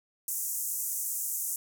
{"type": "band-pass noise", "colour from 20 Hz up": "white", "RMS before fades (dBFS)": -33, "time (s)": [0.28, 1.56], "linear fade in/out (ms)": 2, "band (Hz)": [6400, 16000], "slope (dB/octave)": 48, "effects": []}